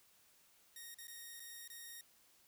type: tone with dropouts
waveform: 5% pulse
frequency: 1864.7 Hz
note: A#6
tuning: in tune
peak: -39 dBFS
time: 0.76-2.01 s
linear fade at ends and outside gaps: 2 ms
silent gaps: 0.944-0.985 / 1.071-1.08 / 1.397-1.401 / 1.678-1.7 s
effects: white hiss -69 dBFS RMS until 2.47 s